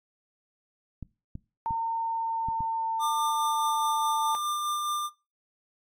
clicks, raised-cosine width 5 ms, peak -25 dBFS, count 5, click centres 1.027 / 1.354 / 1.708 / 2.486 / 2.606 s
sine tone with pitch glide, 911 to 890.2 Hz, A#5 to A5, -40 to +20 cents, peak -26 dBFS, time 1.66-4.35 s, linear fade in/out 0 ms, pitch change -40 cents, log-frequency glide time 1.98-3.9 s
square tone with tremolo, 1195 Hz, D6, 30 cents sharp, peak -27 dBFS, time 2.99-5.1 s, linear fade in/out 50 ms, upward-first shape sine, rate 4.8 Hz, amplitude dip 25%
effects noise-tail reverb RT60 0.3 s tail -21 dB re dry + AAC 64 kbps

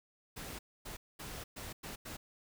pink noise bursts at uneven times, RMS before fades -45 dBFS, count 6, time 0.36-0.59 / 0.85-0.97 / 1.19-1.44 / 1.56-1.73 / 1.83-1.96 / 2.05-2.17 s, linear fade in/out 10 ms, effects none

